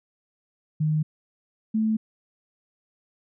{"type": "tone pair in turn", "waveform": "sine", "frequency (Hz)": [154.2, 219], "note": ["D#3", "A3"], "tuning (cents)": [-15, -8], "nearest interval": "tritone", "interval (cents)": 607, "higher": "second", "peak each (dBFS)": -20, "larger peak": "neither", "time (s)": [[0.8, 1.03], [1.74, 1.97]], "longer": "neither", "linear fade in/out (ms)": 10, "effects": []}